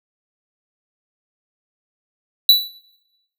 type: tone with exponential decay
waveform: square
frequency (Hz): 3951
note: B7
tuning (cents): 0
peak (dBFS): -5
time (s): 2.49-2.75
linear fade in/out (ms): 2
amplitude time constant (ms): 55
effects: noise-tail reverb RT60 1.0 s tail -24 dB re dry